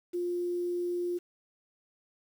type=tone with quantisation; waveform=sine; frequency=352 Hz; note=F4; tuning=14 cents sharp; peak=-29 dBFS; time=0.13-1.19 s; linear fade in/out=20 ms; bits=9; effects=none